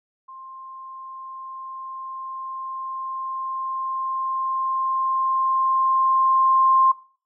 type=tone with level ramp; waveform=sine; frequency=1055 Hz; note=C6; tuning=14 cents sharp; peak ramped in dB=-38 to -13 dBFS; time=0.28-6.92 s; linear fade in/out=10 ms; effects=noise-tail reverb RT60 0.4 s tail -17 dB re dry